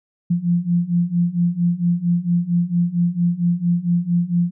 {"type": "beating tone pair", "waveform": "sine", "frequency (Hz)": [171.2, 175.6], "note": ["F3", "F3"], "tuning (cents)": [-34, 10], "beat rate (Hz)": 4.4, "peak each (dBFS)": [-20, -18], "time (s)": [0.3, 4.51], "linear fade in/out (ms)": 10, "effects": []}